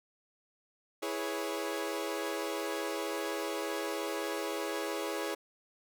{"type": "chord", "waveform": "sawtooth", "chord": "C# minor seventh", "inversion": "first", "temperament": "equal with one note detuned", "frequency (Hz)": [329.6, 415.3, 491, 554.4], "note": ["E4", "G#4", "B4", "C#5"], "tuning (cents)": [0, 0, -10, 0], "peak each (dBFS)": [-35, -34, -39, -35], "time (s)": [1.02, 5.35], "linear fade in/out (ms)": 10, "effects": []}